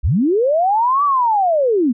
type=linear two-way sweep; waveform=sine; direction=up then down; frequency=43.16 to 1174.7 to 218.8 Hz; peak=-12 dBFS; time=0.03-1.93 s; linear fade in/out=20 ms; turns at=1.04 s; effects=none